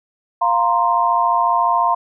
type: chord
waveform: sine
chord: F suspended fourth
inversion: none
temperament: equal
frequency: 698.5 / 932.3 / 1046.5 Hz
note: F5 / Bb5 / C6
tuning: 0 / 0 / 0 cents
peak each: -19 / -17 / -17 dBFS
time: 0.41-1.95 s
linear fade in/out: 10 ms
effects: none